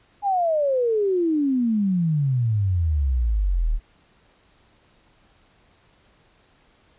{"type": "exponential sweep", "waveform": "sine", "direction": "down", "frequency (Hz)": [830, 35.62], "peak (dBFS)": -18, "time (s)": [0.22, 3.8], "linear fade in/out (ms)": 50, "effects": ["pink hiss -59 dBFS RMS until 6.98 s", "resampled to 8000 Hz"]}